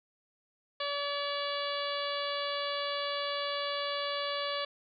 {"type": "harmonic tone", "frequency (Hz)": 572, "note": "D5", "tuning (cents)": -46, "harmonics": [1, 2, 3, 4, 5, 6, 7, 8], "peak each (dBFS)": [-36, -37, -42, -44, -42, -40, -43, -44], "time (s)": [0.8, 4.65], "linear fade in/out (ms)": 5, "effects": []}